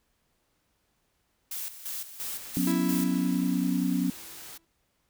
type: noise with tremolo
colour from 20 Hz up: blue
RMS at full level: -35 dBFS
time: 1.51-3.04 s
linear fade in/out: 5 ms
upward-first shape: square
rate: 2.9 Hz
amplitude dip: 70%
type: noise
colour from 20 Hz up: white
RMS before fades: -44 dBFS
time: 2.19-4.58 s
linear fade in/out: 10 ms
type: chord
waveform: sine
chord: F# suspended fourth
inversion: none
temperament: equal with one note detuned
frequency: 182.03 / 246.9 / 277.2 Hz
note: F#3 / B3 / C#4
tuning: -28 / 0 / 0 cents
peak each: -28 / -29 / -28 dBFS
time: 2.57-4.1 s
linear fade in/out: 0 ms
type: tone with exponential decay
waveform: 45% pulse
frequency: 330 Hz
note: E4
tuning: 2 cents sharp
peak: -28 dBFS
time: 2.67-4.65 s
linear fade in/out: 2 ms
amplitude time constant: 430 ms
effects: pink hiss -73 dBFS RMS until 5.09 s